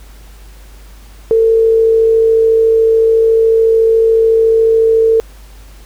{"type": "tone with amplitude modulation", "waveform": "sine", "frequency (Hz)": 449.8, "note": "A4", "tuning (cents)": 38, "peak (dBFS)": -5, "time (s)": [1.31, 5.2], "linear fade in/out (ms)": 0, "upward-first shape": "sine", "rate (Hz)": 53.9, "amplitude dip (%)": 30, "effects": ["added 50 Hz sine -34 dBFS peak until 5.85 s", "pink hiss -44 dBFS RMS until 5.85 s"]}